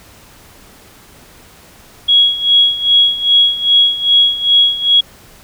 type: tone with tremolo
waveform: sine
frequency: 3322 Hz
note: G#7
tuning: in tune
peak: -5 dBFS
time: 2.08-5.01 s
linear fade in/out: 10 ms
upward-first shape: sine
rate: 2.5 Hz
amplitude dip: 80%
effects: pink hiss -42 dBFS RMS until 5.43 s